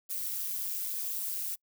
violet noise with amplitude modulation, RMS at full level -31 dBFS, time 0.09-1.56 s, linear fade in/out 20 ms, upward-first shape sine, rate 193 Hz, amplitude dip 85%, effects noise-tail reverb RT60 0.1 s tail -26 dB re dry

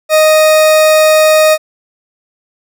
40% pulse tone, 622.3 Hz, D#5, in tune, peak -4 dBFS, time 0.09-1.58 s, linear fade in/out 50 ms, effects none

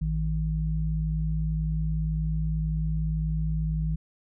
sine tone pair together, 55.72 / 157.6 Hz, A1 / D#3, +23 / +23 cents, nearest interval octave + tritone, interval 1800 cents, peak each -27 dBFS, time 0.01-3.96 s, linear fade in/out 10 ms, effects none

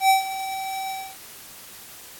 square tone with ADSR envelope, 770 Hz, G5, 31 cents flat, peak -13 dBFS, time 0-1.16 s, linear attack 93 ms, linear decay 130 ms, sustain -15 dB, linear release 260 ms, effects white hiss -43 dBFS RMS until 2.19 s + AAC 64 kbps

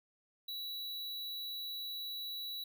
square tone, 3927 Hz, B7, 11 cents flat, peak -40 dBFS, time 0.48-2.64 s, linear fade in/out 5 ms, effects none

